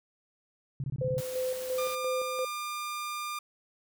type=tone bursts; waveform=sine; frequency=135.2 Hz; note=C#3; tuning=43 cents flat; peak=-30 dBFS; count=7; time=0.8-1.205 s; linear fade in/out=2 ms; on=39 ms; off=22 ms
type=tone with tremolo; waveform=sine; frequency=512 Hz; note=C5; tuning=38 cents flat; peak=-28 dBFS; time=1.01-2.45 s; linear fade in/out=5 ms; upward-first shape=square; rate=2.9 Hz; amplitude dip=50%
type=noise; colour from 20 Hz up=white; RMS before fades=-43 dBFS; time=1.18-1.95 s; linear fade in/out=0 ms
type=tone; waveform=sawtooth; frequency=1200 Hz; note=D6; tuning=37 cents sharp; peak=-30 dBFS; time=1.78-3.39 s; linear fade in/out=5 ms
effects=none